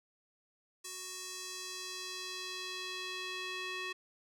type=tone with band-pass filter sweep; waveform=square; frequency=370 Hz; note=F#4; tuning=in tune; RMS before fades=-42 dBFS; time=0.84-3.93 s; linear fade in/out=10 ms; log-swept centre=7600 to 2600 Hz; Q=1.4; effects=none